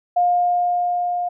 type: tone with level ramp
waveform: sine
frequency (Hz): 709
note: F5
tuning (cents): +26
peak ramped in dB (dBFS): -13 to -20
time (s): 0.16-1.29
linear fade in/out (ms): 10
effects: none